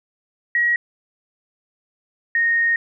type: tone pair in turn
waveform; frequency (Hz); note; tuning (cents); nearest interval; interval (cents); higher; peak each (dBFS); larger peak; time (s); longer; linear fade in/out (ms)
sine; 1904 / 1856.2; A#6 / A#6; +36 / -8; unison; 44; first; -15; neither; 0.55-0.76 / 2.35-2.76; second; 2
effects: none